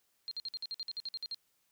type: tone bursts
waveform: sine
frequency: 4196 Hz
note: C8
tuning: 4 cents sharp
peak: -36 dBFS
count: 13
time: 0.28-1.345 s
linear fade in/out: 0 ms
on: 33 ms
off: 53 ms
effects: white hiss -75 dBFS RMS until 1.71 s